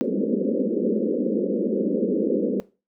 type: band-pass noise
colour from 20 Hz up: pink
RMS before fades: -23 dBFS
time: 0.01-2.6 s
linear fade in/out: 0 ms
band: 190 to 540 Hz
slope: 96 dB/octave
effects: noise-tail reverb RT60 0.3 s tail -19 dB re dry